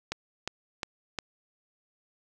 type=click train; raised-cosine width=0.2 ms; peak=-14 dBFS; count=4; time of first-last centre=0.12-1.188 s; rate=2.81 Hz; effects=none